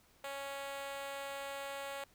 5% pulse tone with high-pass filter, 277.2 Hz, C#4, in tune, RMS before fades -43 dBFS, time 0.24-2.04 s, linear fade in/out 2 ms, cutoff 600 Hz, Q 3.4, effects pink hiss -67 dBFS RMS until 2.14 s

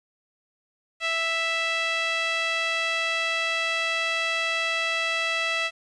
sawtooth tone with band-pass filter, 659.3 Hz, E5, in tune, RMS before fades -26 dBFS, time 1-5.71 s, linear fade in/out 50 ms, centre 2600 Hz, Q 2.1, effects resampled to 22050 Hz + 9-bit

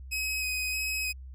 sawtooth tone with vibrato, 2530 Hz, D#7, 28 cents sharp, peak -26 dBFS, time 0.11-1.13 s, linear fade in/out 20 ms, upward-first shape square, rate 1.6 Hz, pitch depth 12 cents each way, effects added 65 Hz sine -41 dBFS peak until 1.34 s

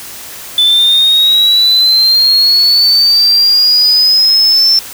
triangle linear sweep, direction up, 3495 to 5360 Hz, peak -3 dBFS, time 0.58-4.79 s, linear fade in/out 2 ms, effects tanh soft clip ceiling -1 dBFS + white hiss -28 dBFS RMS until 4.93 s

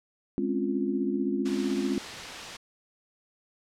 sine chord, Db major seventh, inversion second, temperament equal, 207.7 / 261.6 / 277.2 / 349.2 Hz, Ab3 / C4 / Db4 / F4, 0 / 0 / 0 / 0 cents, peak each -31 dBFS, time 0.38-1.98 s, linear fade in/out 0 ms
white noise, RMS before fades -37 dBFS, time 1.45-2.57 s, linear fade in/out 10 ms
effects low-pass 5000 Hz 12 dB/octave

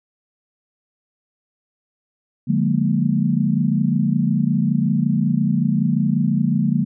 sine chord, Bb dominant seventh, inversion first, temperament equal with one note detuned, 146.83 / 178.8 / 207.7 / 233.1 Hz, D3 / F3 / Ab3 / Bb3, 0 / +41 / 0 / 0 cents, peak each -21 dBFS, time 2.47-6.85 s, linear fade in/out 20 ms, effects none

